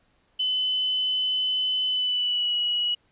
sine tone with pitch glide, 3024 to 2919 Hz, F#7 to F#7, +37 to -24 cents, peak -22 dBFS, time 0.39-2.95 s, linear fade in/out 10 ms, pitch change -61 cents, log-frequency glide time 1.88-2.54 s, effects pink hiss -66 dBFS RMS until 3.11 s + resampled to 8000 Hz

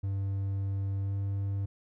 triangle tone with pitch glide, 98 to 98.91 Hz, G2 to G2, 0 to +16 cents, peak -27 dBFS, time 0.03-1.66 s, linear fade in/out 10 ms, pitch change +16 cents, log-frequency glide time 1.01-1.15 s, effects none

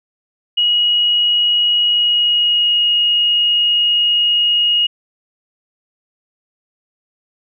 sine tone with pitch glide, 2900 to 2875 Hz, F#7 to F7, -35 to +50 cents, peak -11 dBFS, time 0.57-4.87 s, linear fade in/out 10 ms, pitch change -15 cents, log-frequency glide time 1.84-2.91 s, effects none

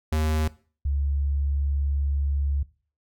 square / sine tone pair in turn, 77.78 / 70.44 Hz, D#2 / C#2, 0 / +28 cents, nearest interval major second, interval 172 cents, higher first, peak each -22 dBFS, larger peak neither, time 0.12-0.48 / 0.85-2.63 s, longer second, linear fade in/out 5 ms, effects noise-tail reverb RT60 0.4 s tail -19 dB re dry

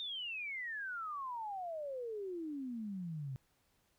sine exponential sweep, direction down, 3683 to 127.7 Hz, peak -39 dBFS, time 0-3.36 s, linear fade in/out 0 ms, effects pink hiss -75 dBFS RMS until 3.98 s

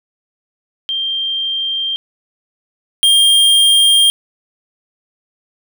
sine / square tone pair in turn, 3173 / 3206 Hz, G7 / G7, +20 / +38 cents, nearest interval unison, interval 18 cents, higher second, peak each -16 / -8 dBFS, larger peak second, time 0.89-1.96 / 3.03-4.1 s, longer neither, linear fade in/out 0 ms, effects none

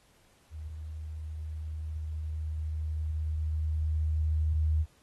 sine tone with level ramp, 77.78 Hz, D#2, in tune, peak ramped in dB -38 to -23 dBFS, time 0.5-4.86 s, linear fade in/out 50 ms, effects pink hiss -65 dBFS RMS until 5.02 s + AAC 32 kbps

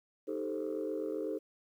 sine chord, A half-diminished seventh, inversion second, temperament equal, 311.1 / 392 / 440 / 523.3 Hz, Eb4 / G4 / A4 / C5, 0 / 0 / 0 / 0 cents, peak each -38 / -39 / -37 / -40 dBFS, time 0.27-1.39 s, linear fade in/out 20 ms, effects tanh soft clip ceiling -27 dBFS + 11-bit

